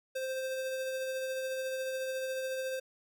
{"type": "tone with tremolo", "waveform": "square", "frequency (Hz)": 523.3, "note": "C5", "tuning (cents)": 0, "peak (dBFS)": -33, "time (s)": [0.15, 2.8], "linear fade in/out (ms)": 10, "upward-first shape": "triangle", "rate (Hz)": 14, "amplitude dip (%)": 30, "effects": []}